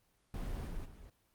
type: noise with level steps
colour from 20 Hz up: brown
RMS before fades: -39 / -42 / -52 dBFS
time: 0.34-1.1 s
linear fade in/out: 2 ms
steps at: 0.67 / 0.84 s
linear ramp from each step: 20 ms
effects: pink hiss -74 dBFS RMS until 1.34 s + Opus 24 kbps